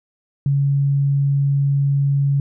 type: tone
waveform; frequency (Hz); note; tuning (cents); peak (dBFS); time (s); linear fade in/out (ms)
sine; 140; C#3; +18; -14; 0.46-2.4; 2
effects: none